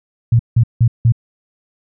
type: tone bursts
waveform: sine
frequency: 116.54 Hz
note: A#2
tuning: in tune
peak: -7 dBFS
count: 4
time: 0.32-1.122 s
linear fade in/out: 5 ms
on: 73 ms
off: 170 ms
effects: none